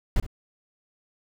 brown noise with echo, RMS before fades -20 dBFS, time 0.16-0.2 s, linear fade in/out 2 ms, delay 65 ms, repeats 1, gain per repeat -15 dB, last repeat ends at 0.265 s, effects none

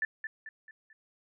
sine tone with echo, 1760 Hz, A6, in tune, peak -27 dBFS, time 0.02-0.05 s, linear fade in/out 2 ms, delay 220 ms, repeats 4, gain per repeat -7 dB, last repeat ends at 0.93 s, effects none

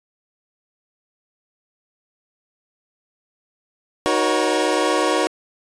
25% pulse chord, D# minor seventh, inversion none, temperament equal with one note detuned, 311.1 / 370 / 478.4 / 554.4 Hz, D#4 / F#4 / A#4 / C#5, 0 / 0 / +45 / 0 cents, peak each -19 dBFS, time 4.06-5.27 s, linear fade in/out 0 ms, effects resampled to 22050 Hz

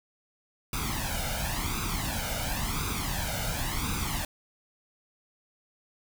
pink noise with flanger, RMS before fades -31 dBFS, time 0.73-4.25 s, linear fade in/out 2 ms, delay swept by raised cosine 0.81 to 1.38 ms, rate 0.94 Hz, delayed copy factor +0.75, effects none

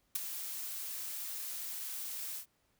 blue noise with ADSR envelope, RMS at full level -30 dBFS, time 0.15-2.46 s, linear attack 8 ms, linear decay 10 ms, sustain -11 dB, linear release 94 ms, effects pink hiss -75 dBFS RMS until 2.79 s

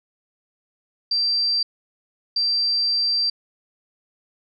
sine tone bursts at uneven times, 4700 Hz, D8, 1 cent sharp, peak -18 dBFS, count 2, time 1.11-1.63 / 2.36-3.3 s, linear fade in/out 5 ms, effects none

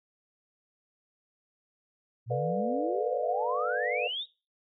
sine exponential sweep, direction up, 111.5 to 3850 Hz, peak -31 dBFS, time 2.26-4.26 s, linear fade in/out 50 ms
sine chord, B half-diminished seventh, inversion third, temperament just, 444.5 / 493.9 / 592.7 / 711.2 Hz, A4 / B4 / D5 / F5, +18 / 0 / +16 / +31 cents, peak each -36 / -31 / -34 / -35 dBFS, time 2.3-4.08 s, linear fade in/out 10 ms
effects noise-tail reverb RT60 0.3 s tail -19 dB re dry

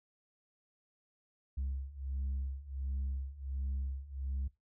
sine beating tone pair, 66.6 / 68 Hz, C2 / C#2, +31 / -33 cents, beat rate 1.4 Hz, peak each -38 / -36 dBFS, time 1.57-4.48 s, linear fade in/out 10 ms, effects noise-tail reverb RT60 0.2 s tail -20 dB re dry + tanh soft clip ceiling -31 dBFS

